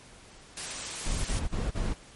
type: noise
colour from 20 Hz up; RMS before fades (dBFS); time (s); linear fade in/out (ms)
white; -36; 0.57-1.39; 2
type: noise bursts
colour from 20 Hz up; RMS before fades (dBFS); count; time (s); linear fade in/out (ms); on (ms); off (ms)
brown; -29; 4; 1.05-1.943; 20; 200; 31
effects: pink hiss -52 dBFS RMS until 2.15 s + MP3 48 kbps